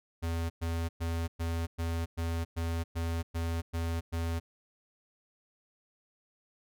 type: tone bursts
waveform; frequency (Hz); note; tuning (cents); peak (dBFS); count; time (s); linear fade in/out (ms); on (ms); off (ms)
square; 83.2; E2; +17; -31; 11; 0.22-4.4; 20; 280; 110
effects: none